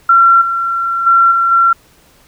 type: tone with level steps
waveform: sine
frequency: 1363 Hz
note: F6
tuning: 43 cents flat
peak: -4 / -13 / -5 / -9 / -6 dBFS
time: 0.09-1.73 s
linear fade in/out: 5 ms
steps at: 0.41 / 1.06 / 1.31 / 1.51 s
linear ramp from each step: 10 ms
effects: pink hiss -48 dBFS RMS until 2.27 s